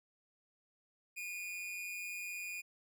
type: tone with amplitude modulation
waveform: 45% pulse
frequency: 2443 Hz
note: D#7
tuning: 32 cents flat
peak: -38 dBFS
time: 1.16-2.62 s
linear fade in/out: 20 ms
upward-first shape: sine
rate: 184 Hz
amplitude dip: 55%
effects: none